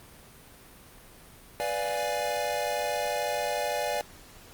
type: chord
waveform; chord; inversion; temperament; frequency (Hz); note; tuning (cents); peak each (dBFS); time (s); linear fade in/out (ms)
square; B diminished seventh; none; equal; 493.9 / 587.3 / 698.5 / 830.6; B4 / D5 / F5 / Ab5; 0 / 0 / 0 / 0; -36 / -32 / -35 / -34; 1.6-4.01; 0
effects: pink hiss -51 dBFS RMS until 4.53 s + Opus 32 kbps